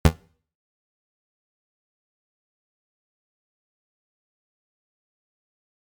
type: tone with exponential decay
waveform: 25% pulse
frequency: 80.1 Hz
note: E2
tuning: 49 cents flat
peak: -5 dBFS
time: 0.05-0.14 s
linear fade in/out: 5 ms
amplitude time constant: 18 ms
effects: noise-tail reverb RT60 0.5 s tail -23 dB re dry + MP3 96 kbps